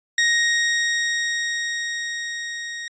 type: tone with level ramp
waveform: sawtooth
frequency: 1873 Hz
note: A#6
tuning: 8 cents sharp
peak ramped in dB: -12 to -26 dBFS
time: 0.18-2.88 s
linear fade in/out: 2 ms
effects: resampled to 16000 Hz

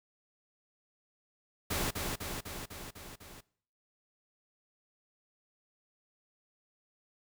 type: noise with echo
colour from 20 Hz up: pink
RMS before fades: -33 dBFS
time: 1.7-1.91 s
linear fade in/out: 10 ms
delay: 250 ms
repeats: 6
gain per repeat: -3 dB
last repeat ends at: 3.41 s
effects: noise-tail reverb RT60 0.6 s tail -23 dB re dry

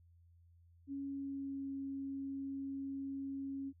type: tone with pitch glide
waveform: sine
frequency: 277.2 to 273.5 Hz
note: C#4 to C#4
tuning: 0 to -23 cents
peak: -39 dBFS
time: 0.87-3.73 s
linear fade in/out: 50 ms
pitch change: -23 cents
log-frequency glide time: 1.02-1.73 s
effects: added 85 Hz sine -62 dBFS peak until 3.8 s

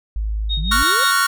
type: tone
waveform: sine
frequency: 53.1 Hz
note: G#1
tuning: 39 cents sharp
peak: -19 dBFS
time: 0.16-0.83 s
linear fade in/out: 0 ms
type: tone with tremolo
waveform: sine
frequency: 3729 Hz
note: A#7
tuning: in tune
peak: -19 dBFS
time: 0.49-1.13 s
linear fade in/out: 20 ms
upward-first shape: triangle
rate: 5.7 Hz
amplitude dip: 95%
type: exponential sweep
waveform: sine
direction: up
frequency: 135.9 to 554 Hz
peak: -26 dBFS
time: 0.57-1.04 s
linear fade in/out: 5 ms
type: chord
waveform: 45% pulse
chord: Gb major seventh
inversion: second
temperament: just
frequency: 1110 / 1387.5 / 1480 / 1850 Hz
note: Db6 / F6 / Gb6 / Bb6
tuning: +2 / -12 / 0 / -14 cents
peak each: -19 / -19 / -20 / -25 dBFS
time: 0.71-1.27 s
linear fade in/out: 10 ms
effects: none

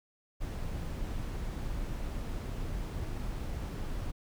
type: noise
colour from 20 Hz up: brown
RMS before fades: -36 dBFS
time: 0.4-4.12 s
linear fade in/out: 20 ms
effects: none

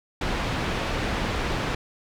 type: low-pass noise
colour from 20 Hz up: pink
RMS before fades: -27 dBFS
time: 0.21-1.75 s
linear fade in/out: 5 ms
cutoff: 3400 Hz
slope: 12 dB/octave
effects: none

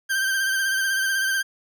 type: tone with vibrato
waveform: 40% pulse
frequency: 1568 Hz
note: G6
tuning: in tune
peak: -20 dBFS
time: 0.09-1.43 s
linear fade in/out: 20 ms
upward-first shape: sine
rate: 16 Hz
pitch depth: 34 cents each way
effects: 10-bit

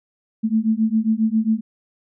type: beating tone pair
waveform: sine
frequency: 217 / 224.4 Hz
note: A3 / A3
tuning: -24 / +34 cents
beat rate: 7.4 Hz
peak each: -19 dBFS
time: 0.43-1.61 s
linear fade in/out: 20 ms
effects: none

